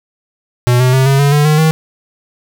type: tone with pitch steps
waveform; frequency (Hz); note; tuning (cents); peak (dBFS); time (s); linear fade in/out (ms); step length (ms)
square; 122.7 / 127.25 / 131.96 / 136.85 / 141.93 / 147.19 / 152.64 / 158.3; B2 / C3 / C3 / C#3 / C#3 / D3 / D#3 / D#3; -11 / -48 / +15 / -22 / +41 / +4 / -33 / +30; -8; 0.67-1.71; 0; 130
effects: none